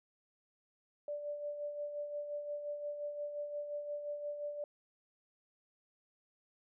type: tone with tremolo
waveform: sine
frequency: 586 Hz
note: D5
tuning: 4 cents flat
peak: -36 dBFS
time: 1.08-4.64 s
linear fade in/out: 2 ms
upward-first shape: sine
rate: 5.7 Hz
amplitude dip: 50%
effects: none